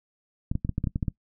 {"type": "clicks", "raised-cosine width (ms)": 5, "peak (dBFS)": -14, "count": 10, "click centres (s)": [0.515, 0.554, 0.649, 0.693, 0.781, 0.841, 0.872, 0.959, 1.028, 1.082], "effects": ["noise-tail reverb RT60 0.1 s tail -20 dB re dry"]}